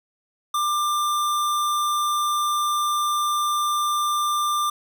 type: tone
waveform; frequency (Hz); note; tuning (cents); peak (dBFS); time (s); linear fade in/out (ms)
square; 1190; D6; +22; -21; 0.54-4.7; 5
effects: none